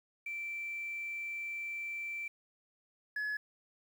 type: tone pair in turn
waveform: sine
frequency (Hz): 2340 / 1699.5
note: D7 / G#6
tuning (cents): -7 / +39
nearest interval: tritone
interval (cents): 554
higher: first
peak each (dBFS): -36 / -31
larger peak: second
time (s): 0.26-2.28 / 3.16-3.37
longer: first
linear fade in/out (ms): 5
effects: tanh soft clip ceiling -32 dBFS + 10-bit